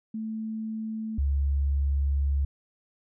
sine tone pair in turn, 220 / 69.86 Hz, A3 / C#2, 0 / +14 cents, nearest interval octave + minor sixth, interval 1986 cents, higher first, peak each -30 / -22 dBFS, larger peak second, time 0.14-1.18 / 1.18-2.45 s, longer second, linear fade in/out 5 ms, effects none

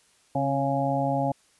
harmonic tone with a mistuned harmonic, 138.59 Hz, C#3, in tune, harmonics 1 / 2 / 4 / 5 / 6, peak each -29 / -29 / -29 / -29 / -29 dBFS, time 0.35-1.32 s, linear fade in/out 5 ms, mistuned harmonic 2, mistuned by -35 cents, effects white hiss -62 dBFS RMS until 1.59 s + resampled to 24000 Hz

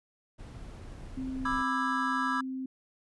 brown noise, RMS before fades -43 dBFS, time 0.38-1.63 s, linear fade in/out 20 ms
sine tone, 261.6 Hz, C4, in tune, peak -33 dBFS, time 1.17-2.66 s, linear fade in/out 5 ms
triangle chord, E dominant seventh, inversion second, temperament just, 988.9 / 1186.7 / 1318.5 / 1648.1 Hz, B5 / D6 / E6 / G#6, +2 / +18 / 0 / -14 cents, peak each -32 dBFS, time 1.45-2.41 s, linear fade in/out 5 ms
effects resampled to 24000 Hz

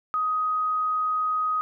sine tone, 1254 Hz, D#6, 13 cents sharp, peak -22 dBFS, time 0.14-1.61 s, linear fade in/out 0 ms, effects none

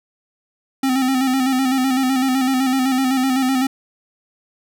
square tone with vibrato, 261.6 Hz, C4, in tune, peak -16 dBFS, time 0.83-3.67 s, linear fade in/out 5 ms, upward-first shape square, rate 7.9 Hz, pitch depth 43 cents each way, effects none

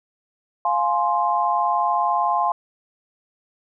sine chord, F minor, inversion none, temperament just, 698.5 / 838.1 / 1047.7 Hz, F5 / Ab5 / C6, 0 / +16 / +2 cents, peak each -23 / -22 / -21 dBFS, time 0.65-2.52 s, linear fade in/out 2 ms, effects none

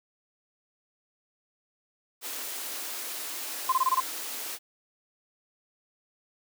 white high-pass noise, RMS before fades -36 dBFS, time 2.21-4.59 s, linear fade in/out 50 ms, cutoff 250 Hz, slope 48 dB/octave
sine tone bursts, 1042 Hz, C6, 7 cents flat, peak -20 dBFS, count 6, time 3.69-4.003 s, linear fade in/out 5 ms, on 33 ms, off 23 ms
effects none

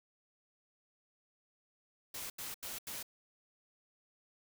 white noise bursts, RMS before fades -43 dBFS, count 4, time 2.14-3.029 s, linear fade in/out 5 ms, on 160 ms, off 83 ms, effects none

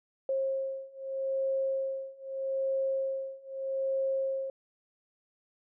sine beating tone pair, 536 / 536.8 Hz, C5 / C5, +42 / +44 cents, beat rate 0.8 Hz, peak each -33 / -32 dBFS, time 0.29-4.5 s, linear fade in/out 2 ms, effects none

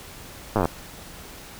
slowing click train, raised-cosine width 1 ms, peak -7 dBFS, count 10, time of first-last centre 0.56-0.655 s, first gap 9 ms, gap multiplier 1.04, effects pink hiss -42 dBFS RMS until 1.59 s

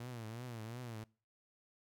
sawtooth tone with vibrato, 116.9 Hz, A#2, 5 cents sharp, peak -40 dBFS, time 0-1.04 s, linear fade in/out 5 ms, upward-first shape triangle, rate 2.8 Hz, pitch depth 150 cents each way, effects noise-tail reverb RT60 0.4 s tail -24 dB re dry

